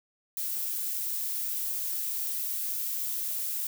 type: noise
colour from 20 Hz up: violet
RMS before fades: -32 dBFS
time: 0.37-3.67 s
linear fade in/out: 2 ms
effects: none